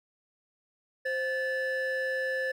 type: tone pair together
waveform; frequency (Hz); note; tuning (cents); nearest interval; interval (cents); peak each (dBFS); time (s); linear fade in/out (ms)
triangle; 523.3 / 1741; C5 / A6; 0 / -19; octave + major sixth; 2081; -28; 1.05-2.52; 10
effects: tanh soft clip ceiling -23 dBFS